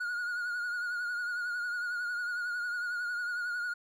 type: tone with vibrato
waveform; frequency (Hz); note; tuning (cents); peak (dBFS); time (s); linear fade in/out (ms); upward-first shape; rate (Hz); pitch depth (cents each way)
triangle; 1443; F#6; -44; -30; 0-3.74; 10; triangle; 11; 52
effects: none